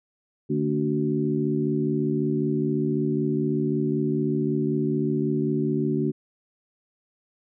harmonic tone with a mistuned harmonic, 74.6 Hz, D2, 28 cents sharp, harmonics 2 / 3 / 4 / 5, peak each -27 / -27 / -27 / -27 dBFS, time 0.49-6.12 s, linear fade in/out 20 ms, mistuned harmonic 4, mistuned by -55 cents, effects none

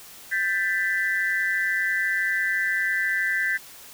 sine tone cluster, 1573 / 1759 / 1989 Hz, G6 / A6 / B6, +6 / -1 / +12 cents, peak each -26 dBFS, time 0.31-3.58 s, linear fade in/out 20 ms, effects white hiss -45 dBFS RMS until 3.93 s

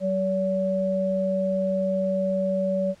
sine tone pair together, 190 / 569.7 Hz, F#3 / C#5, +46 / +47 cents, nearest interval octave + perfect fifth, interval 1901 cents, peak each -26 / -23 dBFS, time 0-2.95 s, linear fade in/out 50 ms, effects pink hiss -56 dBFS RMS until 3 s + low-pass 8000 Hz 12 dB/octave

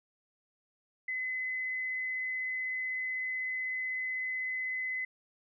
sine tone, 2029 Hz, B6, 46 cents sharp, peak -32 dBFS, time 1.08-5.05 s, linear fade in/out 5 ms, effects none

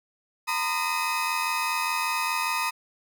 35% pulse tone cluster, 925 / 1010 / 1229 / 2545 Hz, A#5 / B5 / D#6 / D#7, -14 / +39 / -22 / +39 cents, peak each -29 dBFS, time 0.47-2.71 s, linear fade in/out 20 ms, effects none

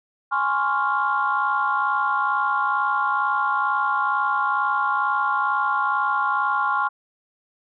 sine chord, Db major seventh, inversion second, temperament equal, 830.6 / 1046.5 / 1108.7 / 1396.9 Hz, Ab5 / C6 / Db6 / F6, 0 / 0 / 0 / 0 cents, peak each -25 / -25 / -24 / -23 dBFS, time 0.31-6.89 s, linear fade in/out 20 ms, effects tanh soft clip ceiling -10 dBFS

